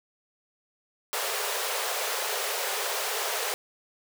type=high-pass noise; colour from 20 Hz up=pink; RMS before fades=-30 dBFS; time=1.13-3.54 s; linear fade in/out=0 ms; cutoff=400 Hz; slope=96 dB/octave; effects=none